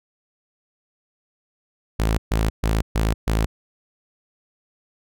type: tone bursts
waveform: sawtooth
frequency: 54.5 Hz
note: A1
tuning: 16 cents flat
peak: -14 dBFS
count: 5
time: 1.99-3.46 s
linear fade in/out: 10 ms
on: 190 ms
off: 130 ms
effects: none